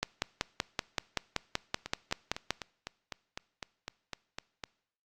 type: two click trains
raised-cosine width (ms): 0.2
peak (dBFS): -11 / -20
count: 14 / 12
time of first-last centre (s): 0.03-2.506 / 1.86-4.638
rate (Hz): 5.25 / 3.96
effects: noise-tail reverb RT60 0.7 s tail -23 dB re dry + Opus 48 kbps